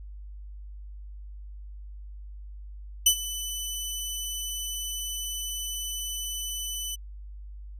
15% pulse tone with ADSR envelope, 2996 Hz, F#7, 21 cents sharp, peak -7 dBFS, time 3.06-6.96 s, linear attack 6 ms, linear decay 79 ms, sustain -17 dB, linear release 17 ms, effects added 50 Hz sine -39 dBFS peak until 7.79 s + resampled to 32000 Hz

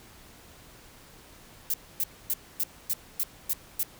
violet noise bursts, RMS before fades -27 dBFS, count 8, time 1.7-3.832 s, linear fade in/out 2 ms, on 39 ms, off 260 ms, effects pink hiss -52 dBFS RMS until 3.99 s

